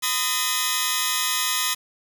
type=tone cluster; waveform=10% pulse; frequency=1011 / 1251 / 1837 / 3340 Hz; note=B5 / D#6 / A#6 / G#7; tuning=+40 / +9 / -26 / +9 cents; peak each=-19 dBFS; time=0.02-1.75 s; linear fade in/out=20 ms; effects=7-bit